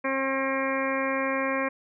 harmonic tone with a mistuned harmonic, 268.6 Hz, C4, 46 cents sharp, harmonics 1 / 2 / 3 / 4 / 5 / 6 / 7 / 8 / 9, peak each -31 / -29 / -40 / -31 / -41 / -35 / -35 / -36 / -36 dBFS, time 0.04-1.69 s, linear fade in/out 10 ms, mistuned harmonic 9, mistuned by -28 cents, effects none

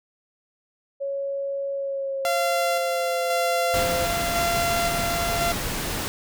sine tone with pitch glide, 554.4 to 517.3 Hz, C#5 to C5, 0 to -20 cents, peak -25 dBFS, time 1-4.06 s, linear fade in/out 20 ms, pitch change -120 cents, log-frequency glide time 1.73-3.21 s
sawtooth tone with tremolo, 687 Hz, F5, 29 cents flat, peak -18 dBFS, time 2.25-5.52 s, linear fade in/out 0 ms, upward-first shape square, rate 0.95 Hz, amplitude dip 30%
pink noise, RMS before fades -28 dBFS, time 3.74-6.08 s, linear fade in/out 0 ms
effects none

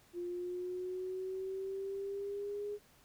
sine exponential sweep, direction up, 349.2 to 415.2 Hz, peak -37 dBFS, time 0.13-2.79 s, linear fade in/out 50 ms, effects pink hiss -65 dBFS RMS until 3.04 s

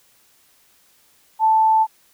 sine tone, 880 Hz, A5, in tune, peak -12 dBFS, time 1.39-1.87 s, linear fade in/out 50 ms, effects white hiss -57 dBFS RMS until 2.13 s

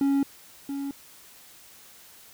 triangle tone pair in turn, 277.2 / 278.4 Hz, C#4 / C#4, 0 / +8 cents, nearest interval unison, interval 8 cents, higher second, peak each -18 / -27 dBFS, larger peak first, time 0.01-0.23 / 0.69-0.91 s, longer neither, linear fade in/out 2 ms, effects white hiss -51 dBFS RMS until 2.33 s

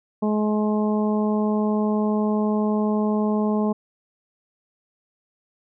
harmonic tone, 212.1 Hz, G#3, 37 cents sharp, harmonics 1 / 2 / 3 / 4 / 5, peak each -20 / -26 / -30 / -32 / -34 dBFS, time 0.22-3.73 s, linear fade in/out 10 ms, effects none

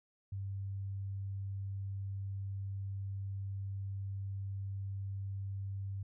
sine tone, 98 Hz, G2, in tune, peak -37 dBFS, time 0.32-6.03 s, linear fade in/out 5 ms, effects none

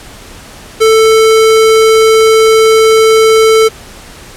square tone, 442.2 Hz, A4, 9 cents sharp, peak -4 dBFS, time 0.8-3.69 s, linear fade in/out 20 ms, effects pink hiss -32 dBFS RMS until 4.36 s + low-pass 11000 Hz 12 dB/octave

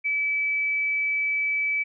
sine tone, 2300 Hz, D7, 37 cents flat, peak -22 dBFS, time 0.04-1.84 s, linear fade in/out 20 ms, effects none

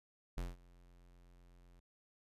square tone with ADSR envelope, 43.99 Hz, F1, 13 cents sharp, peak -37 dBFS, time 0.37-1.8 s, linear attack 10 ms, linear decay 180 ms, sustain -24 dB, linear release 7 ms, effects resampled to 32000 Hz

